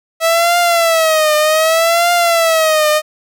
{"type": "tone with vibrato", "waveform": "sawtooth", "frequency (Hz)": 651, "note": "E5", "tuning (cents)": -22, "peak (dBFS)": -6, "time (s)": [0.2, 3.02], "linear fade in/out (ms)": 50, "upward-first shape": "triangle", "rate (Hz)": 0.65, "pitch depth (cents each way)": 130, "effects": []}